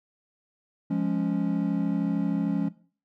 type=chord; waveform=triangle; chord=Db major; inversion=first; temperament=equal; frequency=174.61 / 207.7 / 277.2 Hz; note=F3 / Ab3 / Db4; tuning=0 / 0 / 0 cents; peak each=-26 dBFS; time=0.9-2.69 s; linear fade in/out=10 ms; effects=noise-tail reverb RT60 0.4 s tail -17 dB re dry